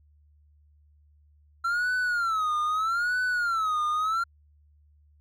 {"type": "tone with vibrato", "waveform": "triangle", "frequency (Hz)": 1350, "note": "E6", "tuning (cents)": 41, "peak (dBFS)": -22, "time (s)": [1.64, 4.24], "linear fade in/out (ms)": 10, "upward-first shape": "sine", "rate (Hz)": 0.79, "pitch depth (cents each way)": 180, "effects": ["added 74 Hz sine -57 dBFS peak until 5.2 s"]}